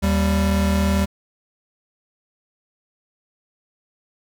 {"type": "tone pair together", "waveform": "square", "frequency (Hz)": [77.99, 196], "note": ["D#2", "G3"], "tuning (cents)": [5, 0], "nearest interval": "octave + major third", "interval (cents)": 1595, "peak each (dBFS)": -20, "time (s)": [0.02, 1.06], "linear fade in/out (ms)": 20, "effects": []}